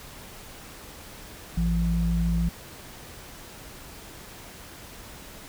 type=tone pair together; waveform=sine; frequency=56.73 / 170 Hz; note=A#1 / F3; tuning=-46 / -46 cents; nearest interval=octave + perfect fifth; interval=1900 cents; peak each=-24 dBFS; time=1.57-2.49 s; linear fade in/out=5 ms; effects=pink hiss -44 dBFS RMS until 5.48 s